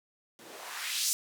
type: noise with band-pass filter sweep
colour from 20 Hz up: blue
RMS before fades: -35 dBFS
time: 0.39-1.13 s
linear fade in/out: 0 ms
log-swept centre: 220 to 7100 Hz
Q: 1.5
effects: none